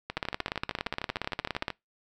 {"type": "two click trains", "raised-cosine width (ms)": 0.3, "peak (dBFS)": [-13, -17], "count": [27, 22], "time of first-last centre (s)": [[0.17, 1.682], [0.1, 1.703]], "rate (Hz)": [17.2, 13.1], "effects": ["noise-tail reverb RT60 0.2 s tail -24 dB re dry"]}